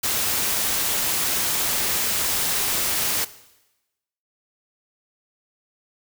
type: noise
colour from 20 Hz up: white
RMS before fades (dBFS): -23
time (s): 0.03-3.25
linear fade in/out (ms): 10
effects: noise-tail reverb RT60 1.0 s tail -17 dB re dry